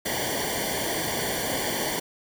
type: noise with comb filter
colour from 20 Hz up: pink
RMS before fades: -28 dBFS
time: 0.05-2 s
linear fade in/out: 10 ms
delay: 0.77 ms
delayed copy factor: -1
effects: none